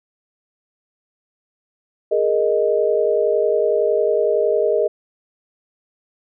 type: chord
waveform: sine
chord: Ab suspended second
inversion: none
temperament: equal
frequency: 415.3 / 466.2 / 622.3 Hz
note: Ab4 / Bb4 / Eb5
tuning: 0 / 0 / 0 cents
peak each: -19 dBFS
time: 2.11-4.88 s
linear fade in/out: 10 ms
effects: none